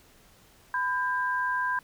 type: tone pair together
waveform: sine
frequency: 1002 / 1596.6 Hz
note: B5 / G6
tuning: +25 / +31 cents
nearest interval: minor sixth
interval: 806 cents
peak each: -28 dBFS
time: 0.74-1.79 s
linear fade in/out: 2 ms
effects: pink hiss -58 dBFS RMS until 1.83 s